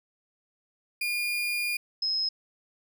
35% pulse / sine tone pair in turn, 2422 / 5132 Hz, D#7 / E8, -47 / -47 cents, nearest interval octave + minor second, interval 1300 cents, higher second, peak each -25 dBFS, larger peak neither, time 1.01-1.77 / 2.02-2.29 s, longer first, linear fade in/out 5 ms, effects none

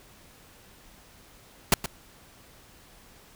pink noise with echo, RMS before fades -18 dBFS, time 1.72-1.74 s, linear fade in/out 2 ms, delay 120 ms, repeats 1, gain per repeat -13 dB, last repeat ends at 1.86 s, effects pink hiss -54 dBFS RMS until 3.35 s

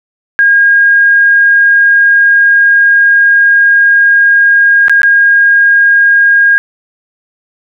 sine tone with dropouts, 1625 Hz, G#6, 38 cents flat, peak -3 dBFS, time 0.39-6.58 s, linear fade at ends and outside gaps 0 ms, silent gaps 4.882-4.896 / 5.018-5.032 s, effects none

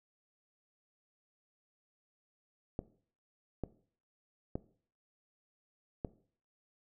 clicks, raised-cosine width 2 ms, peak -22 dBFS, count 4, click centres 2.791 / 3.637 / 4.555 / 6.048 s, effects noise-tail reverb RT60 0.5 s tail -18 dB re dry

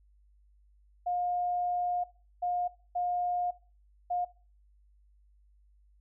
sine tone bursts at uneven times, 712 Hz, F5, 33 cents sharp, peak -28 dBFS, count 4, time 1.06-2.04 / 2.42-2.68 / 2.95-3.51 / 4.1-4.25 s, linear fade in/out 10 ms, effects noise-tail reverb RT60 0.4 s tail -20 dB re dry + added 50 Hz sine -60 dBFS peak until 6 s

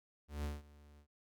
45% pulse tone with ADSR envelope, 73.42 Hz, D2, in tune, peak -36 dBFS, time 0.28-1.07 s, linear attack 160 ms, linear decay 180 ms, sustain -22 dB, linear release 82 ms, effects none

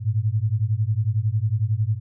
sine beating tone pair, 102.9 / 113.9 Hz, G#2 / A#2, -16 / -40 cents, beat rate 11 Hz, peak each -22 dBFS, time 0-2 s, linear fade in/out 50 ms, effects none

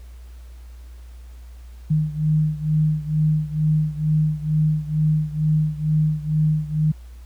sine beating tone pair, 153.5 / 155.7 Hz, D#3 / D#3, -23 / +2 cents, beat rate 2.2 Hz, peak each -19 / -22 dBFS, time 1.9-6.92 s, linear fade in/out 10 ms, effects added 60 Hz sine -37 dBFS peak until 7.25 s + pink hiss -56 dBFS RMS until 7.25 s

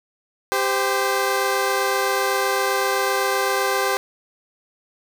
15% pulse tone pair together, 394.7 / 517 Hz, G4 / C5, +12 / -21 cents, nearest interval perfect fourth, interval 467 cents, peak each -15 / -16 dBFS, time 0.52-3.97 s, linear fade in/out 0 ms, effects none

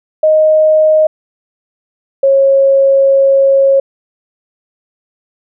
sine tone pair in turn, 622.3 / 545.5 Hz, D#5 / C#5, 0 / -28 cents, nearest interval major second, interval 228 cents, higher first, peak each -5 dBFS, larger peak neither, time 0.23-1.07 / 2.23-3.8 s, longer second, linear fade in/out 5 ms, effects none

